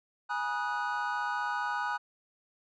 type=chord; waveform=triangle; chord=G# minor seventh; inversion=none; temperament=equal with one note detuned; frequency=830.6 / 965.2 / 1244.5 / 1480 Hz; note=G#5 / B5 / D#6 / F#6; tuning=0 / -40 / 0 / 0 cents; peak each=-34 / -34 / -35 / -33 dBFS; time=0.29-1.98 s; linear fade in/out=20 ms; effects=resampled to 16000 Hz